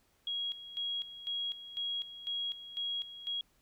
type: tone with tremolo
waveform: sine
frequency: 3300 Hz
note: G#7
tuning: 12 cents flat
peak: -33 dBFS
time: 0.27-3.41 s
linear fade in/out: 2 ms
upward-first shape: square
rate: 2 Hz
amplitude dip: 75%
effects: pink hiss -71 dBFS RMS until 3.61 s